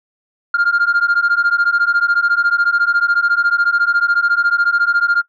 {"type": "beating tone pair", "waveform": "sine", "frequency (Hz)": [1397, 1411], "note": ["F6", "F6"], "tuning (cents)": [0, 17], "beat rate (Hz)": 14, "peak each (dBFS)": -13, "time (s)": [0.54, 5.22], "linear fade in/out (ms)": 5, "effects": ["noise-tail reverb RT60 0.1 s tail -21 dB re dry", "tanh soft clip ceiling -8 dBFS"]}